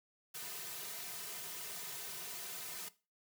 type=noise with comb filter; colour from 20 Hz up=white; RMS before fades=-45 dBFS; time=0.34-2.89 s; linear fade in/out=10 ms; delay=3.6 ms; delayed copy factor=-0.85; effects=noise-tail reverb RT60 0.3 s tail -17 dB re dry + high-pass 150 Hz 12 dB/octave